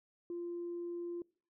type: tone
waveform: sine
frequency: 346.1 Hz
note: F4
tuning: 16 cents flat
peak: -37 dBFS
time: 0.3-1.22 s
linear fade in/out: 2 ms
effects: noise-tail reverb RT60 0.5 s tail -26 dB re dry + tanh soft clip ceiling -34 dBFS